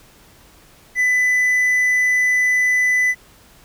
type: tone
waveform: triangle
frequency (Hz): 1998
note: B6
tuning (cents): +20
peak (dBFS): -12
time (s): 0.95-3.15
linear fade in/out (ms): 50
effects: pink hiss -49 dBFS RMS until 3.64 s